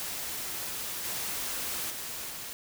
white noise with level steps, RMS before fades -36 / -34 / -38 / -40 dBFS, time 0-2.53 s, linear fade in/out 0 ms, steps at 1.05 / 1.9 / 2.3 s, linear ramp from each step 2 ms, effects none

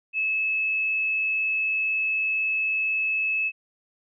sine tone, 2598 Hz, E7, 26 cents flat, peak -22 dBFS, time 0.13-3.52 s, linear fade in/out 50 ms, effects none

